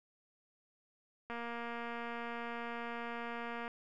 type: click train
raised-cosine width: 0.5 ms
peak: -28 dBFS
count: 560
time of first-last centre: 1.3-3.679 s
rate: 235 Hz
effects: none